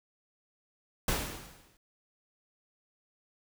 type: noise with exponential decay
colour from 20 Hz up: pink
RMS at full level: -28 dBFS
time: 1.08-1.77 s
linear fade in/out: 2 ms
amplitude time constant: 150 ms
effects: none